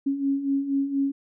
sine beating tone pair, 273.1 / 277.3 Hz, C#4 / C#4, -26 / +1 cents, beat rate 4.2 Hz, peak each -29 / -23 dBFS, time 0.06-1.12 s, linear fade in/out 10 ms, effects none

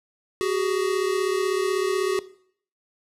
square tone pair together, 374.3 / 410.4 Hz, F#4 / G#4, +20 / -21 cents, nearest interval major second, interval 159 cents, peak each -24 / -28 dBFS, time 0.41-2.19 s, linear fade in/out 0 ms, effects noise-tail reverb RT60 0.6 s tail -18 dB re dry + low-pass 11000 Hz 12 dB/octave

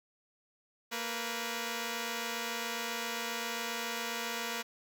5% pulse tone pair together, 230.3 / 488 Hz, A#3 / B4, -21 / -21 cents, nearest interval octave + minor second, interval 1300 cents, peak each -26 dBFS, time 0.91-4.63 s, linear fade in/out 20 ms, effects none

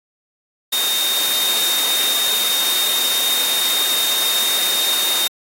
sine tone in noise, 3688 Hz, A#7, 19 cents flat, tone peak -18 dBFS, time 0.72-5.28 s, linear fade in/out 10 ms, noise white, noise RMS -21 dBFS, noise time 0.72-5.28 s, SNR 0 dB, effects high-pass 300 Hz 12 dB/octave + AAC 48 kbps

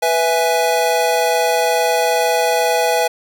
square chord, E major, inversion second, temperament equal, 493.9 / 659.3 / 830.6 Hz, B4 / E5 / G#5, 0 / 0 / 0 cents, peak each -19 dBFS, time 0.02-3.08 s, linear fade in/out 10 ms, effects none

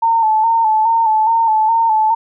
sine tone with vibrato, 891 Hz, A5, 22 cents sharp, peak -10 dBFS, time 0.02-2.15 s, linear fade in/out 10 ms, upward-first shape square, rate 2.4 Hz, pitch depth 43 cents each way, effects none

